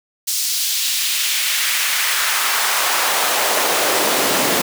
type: noise with high-pass filter sweep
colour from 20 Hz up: pink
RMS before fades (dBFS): -18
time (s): 0.27-4.62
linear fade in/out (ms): 10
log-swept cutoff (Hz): 5300 to 290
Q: 1.2
effects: none